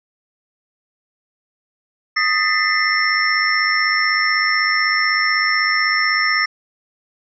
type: tone cluster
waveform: sine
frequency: 1243 / 1782 / 1995 / 2091 / 5400 Hz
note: D#6 / A6 / B6 / C7 / E8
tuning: -2 / +22 / +17 / -2 / +41 cents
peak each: -21 dBFS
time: 2.16-6.46 s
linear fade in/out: 10 ms
effects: none